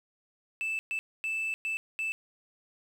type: tone bursts at uneven times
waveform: sine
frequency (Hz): 2637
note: E7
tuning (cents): 0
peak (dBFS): -27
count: 5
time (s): 0.61-0.79 / 0.91-0.99 / 1.24-1.54 / 1.65-1.77 / 1.99-2.12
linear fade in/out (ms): 0
effects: tanh soft clip ceiling -28 dBFS + 9-bit